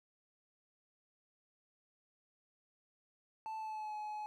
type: tone with pitch glide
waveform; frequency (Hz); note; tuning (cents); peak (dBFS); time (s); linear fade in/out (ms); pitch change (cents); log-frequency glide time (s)
triangle; 879 to 847.6; A5 to G#5; -2 to +35; -38; 3.46-4.26; 0; -63; 3.57-3.95
effects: none